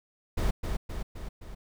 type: noise with echo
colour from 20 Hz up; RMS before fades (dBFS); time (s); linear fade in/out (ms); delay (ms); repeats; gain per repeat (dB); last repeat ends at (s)
brown; -26; 0.37-0.51; 10; 260; 4; -4; 1.55
effects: none